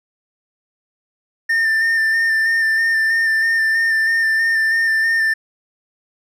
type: tone with vibrato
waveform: triangle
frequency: 1800 Hz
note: A6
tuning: 39 cents sharp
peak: -12 dBFS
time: 1.49-5.34 s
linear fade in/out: 10 ms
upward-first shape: square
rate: 3.1 Hz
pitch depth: 18 cents each way
effects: none